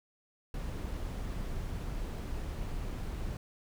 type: noise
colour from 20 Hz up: brown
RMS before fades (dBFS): -37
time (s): 0.54-3.37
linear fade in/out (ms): 2
effects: none